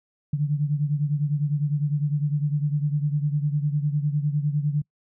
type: beating tone pair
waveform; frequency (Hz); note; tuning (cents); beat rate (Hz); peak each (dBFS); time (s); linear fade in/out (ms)
sine; 145.1 / 155; D3 / D#3; -21 / -6; 9.9; -22 / -27; 0.33-4.82; 5
effects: noise-tail reverb RT60 0.1 s tail -26 dB re dry